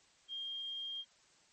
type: tone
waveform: sine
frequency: 3214 Hz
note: G7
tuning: 43 cents sharp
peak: -39 dBFS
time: 0.28-1.05 s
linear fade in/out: 50 ms
effects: white hiss -67 dBFS RMS until 1.52 s + MP3 32 kbps